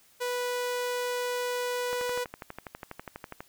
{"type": "tone", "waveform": "sawtooth", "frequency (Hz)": 492.1, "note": "B4", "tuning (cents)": -6, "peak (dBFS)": -25, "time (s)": [0.2, 2.25], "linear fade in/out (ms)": 20}
{"type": "click train", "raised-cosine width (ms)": 0.5, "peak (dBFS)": -23, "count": 19, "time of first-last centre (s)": [1.93, 3.405], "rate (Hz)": 12.2}
{"effects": ["white hiss -61 dBFS RMS until 3.48 s"]}